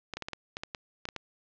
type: clicks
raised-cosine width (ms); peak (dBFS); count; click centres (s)
0.2; -18; 11; 0.137 / 0.17 / 0.223 / 0.285 / 0.333 / 0.569 / 0.635 / 0.748 / 1.054 / 1.088 / 1.163
effects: low-pass 5000 Hz 12 dB/octave